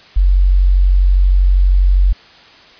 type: tone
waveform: sine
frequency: 46.25 Hz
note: F#1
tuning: in tune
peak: -7 dBFS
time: 0.16-2.13 s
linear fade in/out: 10 ms
effects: white hiss -42 dBFS RMS until 2.79 s + resampled to 11025 Hz